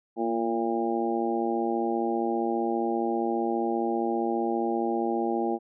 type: harmonic tone with a mistuned harmonic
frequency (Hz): 115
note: A#2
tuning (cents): -23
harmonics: 2 / 3 / 4 / 5 / 6 / 7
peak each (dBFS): -31 / -28 / -34 / -37 / -35 / -31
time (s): 0.16-5.59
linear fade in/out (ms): 50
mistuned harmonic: 2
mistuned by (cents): +29
effects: none